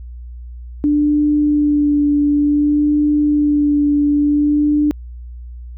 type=tone with vibrato; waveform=sine; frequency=293.7 Hz; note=D4; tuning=in tune; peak=-11 dBFS; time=0.84-4.91 s; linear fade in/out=0 ms; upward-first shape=sine; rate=0.56 Hz; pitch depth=17 cents each way; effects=added 60 Hz sine -29 dBFS peak until 5.77 s